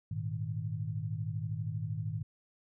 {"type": "chord", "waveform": "sine", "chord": "Ab suspended second", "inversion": "none", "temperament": "equal", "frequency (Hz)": [103.83, 116.54, 155.56], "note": ["Ab2", "Bb2", "Eb3"], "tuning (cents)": [0, 0, 0], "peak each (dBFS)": [-37, -38, -38], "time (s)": [0.11, 2.23], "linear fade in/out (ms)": 5, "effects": []}